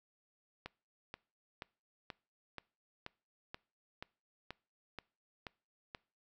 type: click train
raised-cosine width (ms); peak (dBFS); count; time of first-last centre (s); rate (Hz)
0.3; -27; 12; 0.66-5.948; 2.08
effects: noise-tail reverb RT60 0.4 s tail -24 dB re dry